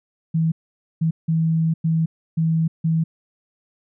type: tone bursts at uneven times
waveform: sine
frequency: 162.1 Hz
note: E3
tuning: 29 cents flat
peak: -16 dBFS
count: 6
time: 0.34-0.52 / 1.01-1.11 / 1.28-1.74 / 1.84-2.06 / 2.37-2.68 / 2.84-3.04 s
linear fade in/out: 10 ms
effects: none